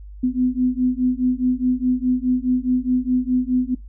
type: beating tone pair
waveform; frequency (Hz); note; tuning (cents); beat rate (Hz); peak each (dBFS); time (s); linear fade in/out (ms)
sine; 250 / 254.8; B3 / C4; +21 / -46; 4.8; -20; 0.23-3.75; 10
effects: noise-tail reverb RT60 0.2 s tail -21 dB re dry + added 50 Hz sine -35 dBFS peak until 3.88 s